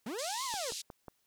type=linear two-way sweep; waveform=40% pulse; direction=up then down; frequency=190 to 1106 to 433 Hz; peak=-36 dBFS; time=0.06-0.71 s; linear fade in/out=5 ms; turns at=0.44 s
type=band-pass noise; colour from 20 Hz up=pink; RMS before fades=-41 dBFS; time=0.18-0.82 s; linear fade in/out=10 ms; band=3600 to 8900 Hz; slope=24 dB/octave
type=click train; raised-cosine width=1 ms; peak=-31 dBFS; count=4; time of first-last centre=0.54-1.082 s; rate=5.53 Hz
effects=white hiss -75 dBFS RMS until 1.26 s